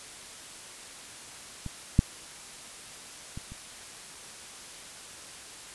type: clicks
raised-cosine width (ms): 5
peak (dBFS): -23 / -6 / -25 / -30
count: 4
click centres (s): 1.663 / 1.991 / 3.375 / 3.52
effects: white hiss -45 dBFS RMS until 5.74 s + resampled to 24000 Hz

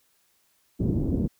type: low-pass noise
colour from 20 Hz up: white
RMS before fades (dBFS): -25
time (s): 0.79-1.28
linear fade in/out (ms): 20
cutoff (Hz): 310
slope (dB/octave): 24
effects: white hiss -67 dBFS RMS until 1.39 s

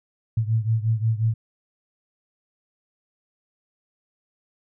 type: beating tone pair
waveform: sine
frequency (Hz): 110.1 / 115.7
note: A2 / A#2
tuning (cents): +2 / -13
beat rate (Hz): 5.6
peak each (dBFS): -21 / -24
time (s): 0.37-1.34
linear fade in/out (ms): 5
effects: none

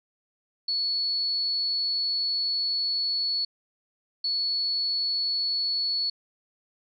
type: tone bursts at uneven times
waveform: sine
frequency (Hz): 4408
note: C#8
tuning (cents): -11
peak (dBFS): -24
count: 2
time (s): 0.68-3.45 / 4.24-6.1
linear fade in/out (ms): 5
effects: none

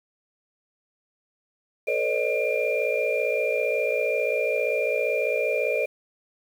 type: tone cluster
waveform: sine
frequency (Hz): 438.8 / 496.7 / 562 / 617 / 2391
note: A4 / B4 / C#5 / D#5 / D7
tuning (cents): -5 / +10 / +24 / -15 / +30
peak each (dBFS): -28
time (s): 1.87-5.86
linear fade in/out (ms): 10
effects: tanh soft clip ceiling -10 dBFS + 8-bit

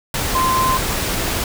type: tone in noise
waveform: sine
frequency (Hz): 1039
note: C6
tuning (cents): -12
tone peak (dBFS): -15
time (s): 0.35-0.77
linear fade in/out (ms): 2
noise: pink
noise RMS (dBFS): -21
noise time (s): 0.14-1.44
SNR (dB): +3
effects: none

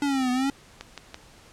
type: linear two-way sweep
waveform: square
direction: down then up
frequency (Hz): 289.4 to 246.9 to 279.9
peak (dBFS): -23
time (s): 0.02-0.5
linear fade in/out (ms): 2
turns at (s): 0.31
type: click train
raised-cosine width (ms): 0.2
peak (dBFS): -19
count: 3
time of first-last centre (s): 0.81-1.144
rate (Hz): 5.99
effects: pink hiss -52 dBFS RMS until 1.52 s + low-pass 9000 Hz 12 dB/octave

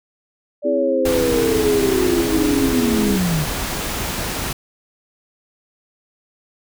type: linear sweep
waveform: sine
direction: down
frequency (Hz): 587.3 to 144.5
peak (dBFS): -17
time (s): 0.62-3.46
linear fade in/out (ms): 50
type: chord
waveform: sine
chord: C augmented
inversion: none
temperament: equal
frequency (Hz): 261.6 / 329.6 / 415.3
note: C4 / E4 / G#4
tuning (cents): 0 / 0 / 0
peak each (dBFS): -23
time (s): 0.64-3.18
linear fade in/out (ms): 20
type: noise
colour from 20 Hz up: pink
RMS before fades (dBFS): -24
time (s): 1.05-4.53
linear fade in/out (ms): 5
effects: none

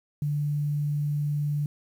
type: tone with quantisation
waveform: sine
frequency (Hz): 146.83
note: D3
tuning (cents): 0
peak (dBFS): -24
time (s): 0.22-1.66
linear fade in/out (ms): 2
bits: 9
effects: none

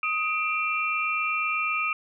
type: tone cluster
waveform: sine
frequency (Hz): 1254 / 2370 / 2698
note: D#6 / D7 / E7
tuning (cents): +13 / +15 / +40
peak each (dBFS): -28 / -27 / -31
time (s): 0.03-1.93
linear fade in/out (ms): 2
effects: none

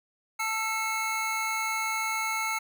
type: tone cluster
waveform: square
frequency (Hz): 884 / 1333 / 2182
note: A5 / E6 / C#7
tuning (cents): +8 / +19 / -28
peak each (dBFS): -34 / -34 / -31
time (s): 0.39-2.59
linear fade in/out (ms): 10
effects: none

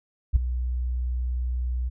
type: tone with ADSR envelope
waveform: sine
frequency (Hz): 61.74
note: B1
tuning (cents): 0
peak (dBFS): -11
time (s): 0.33-1.9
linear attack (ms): 29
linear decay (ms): 9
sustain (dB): -13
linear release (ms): 23
effects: none

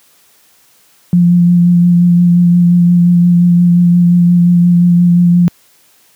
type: tone with vibrato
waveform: sine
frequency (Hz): 174.61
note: F3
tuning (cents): 0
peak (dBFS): -4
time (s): 1.13-5.48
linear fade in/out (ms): 0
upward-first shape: sine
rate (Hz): 5.7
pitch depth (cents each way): 17
effects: white hiss -49 dBFS RMS until 6.15 s + high-pass 100 Hz 12 dB/octave

